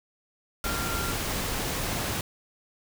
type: tone in noise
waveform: sine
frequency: 1382 Hz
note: F6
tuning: 19 cents flat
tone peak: -34 dBFS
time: 0.64-1.12 s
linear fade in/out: 2 ms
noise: pink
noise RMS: -30 dBFS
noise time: 0.64-2.21 s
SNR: -7 dB
effects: none